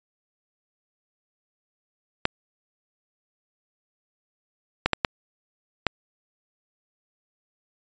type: clicks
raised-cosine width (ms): 0.3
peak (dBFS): -3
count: 5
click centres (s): 2.254 / 4.86 / 4.933 / 5.048 / 5.867
effects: resampled to 16000 Hz